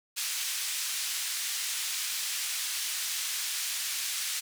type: band-pass noise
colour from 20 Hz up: white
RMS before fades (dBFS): -33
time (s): 0.16-4.41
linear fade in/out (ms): 20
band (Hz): 2000 to 9200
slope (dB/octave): 12
effects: none